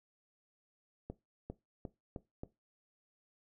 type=accelerating click train; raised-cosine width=2 ms; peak=-28 dBFS; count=5; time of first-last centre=1.1-2.434 s; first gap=400 ms; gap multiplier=0.88; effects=noise-tail reverb RT60 0.2 s tail -17 dB re dry